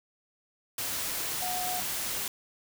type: tone in noise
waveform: sine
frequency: 728 Hz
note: F#5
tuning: 28 cents flat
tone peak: -33 dBFS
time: 1.42-1.8 s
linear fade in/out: 2 ms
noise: white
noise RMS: -33 dBFS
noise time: 0.78-2.28 s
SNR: -3 dB
effects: none